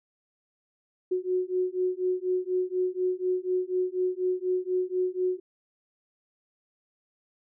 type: beating tone pair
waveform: sine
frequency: 364.8 / 368.9 Hz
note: F#4 / F#4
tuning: -24 / -5 cents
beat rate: 4.1 Hz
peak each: -28 / -28 dBFS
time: 1.11-5.4 s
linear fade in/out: 10 ms
effects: none

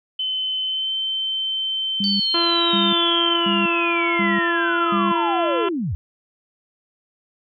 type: tone with pitch glide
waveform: sine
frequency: 3053 to 3092 Hz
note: G7 to G7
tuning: -46 to -24 cents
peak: -21 dBFS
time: 0.19-3.36 s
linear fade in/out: 5 ms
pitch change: +22 cents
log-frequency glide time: 0.64-0.93 s
type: tone bursts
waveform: sine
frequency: 200 Hz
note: G3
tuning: 35 cents sharp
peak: -21 dBFS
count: 5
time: 2-5.12 s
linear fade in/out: 5 ms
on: 200 ms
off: 530 ms
type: linear sweep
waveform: sine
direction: down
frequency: 4564 to 66.2 Hz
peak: -21 dBFS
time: 2.04-5.95 s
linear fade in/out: 0 ms
type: harmonic tone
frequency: 339.8 Hz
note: F4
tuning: 47 cents flat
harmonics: 1 / 2 / 3 / 4 / 5 / 6 / 7 / 8 / 9 / 10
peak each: -23 / -31 / -25 / -27 / -36 / -40 / -40 / -33 / -34 / -39 dBFS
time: 2.34-5.69 s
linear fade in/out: 5 ms
effects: none

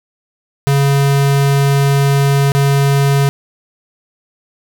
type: tone with dropouts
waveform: square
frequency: 139.6 Hz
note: C#3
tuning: 13 cents sharp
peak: -10 dBFS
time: 0.67-3.29 s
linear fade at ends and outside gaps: 0 ms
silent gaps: 2.519-2.55 s
effects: none

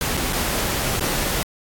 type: noise with dropouts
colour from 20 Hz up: pink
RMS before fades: -23 dBFS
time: 0.01-1.43 s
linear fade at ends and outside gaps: 1 ms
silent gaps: 0.17-0.174 / 0.326-0.33 / 0.996-1.008 s
effects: AAC 64 kbps

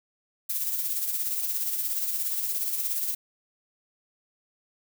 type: noise with tremolo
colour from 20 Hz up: violet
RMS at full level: -27 dBFS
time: 0.49-3.15 s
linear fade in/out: 10 ms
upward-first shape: sine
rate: 17 Hz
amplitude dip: 45%
effects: none

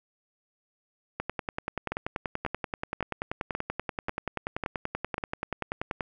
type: two click trains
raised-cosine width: 0.5 ms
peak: -15 / -15 dBFS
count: 7 / 51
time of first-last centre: 1.92-5.181 / 1.2-6.008 s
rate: 1.84 / 10.4 Hz
effects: none

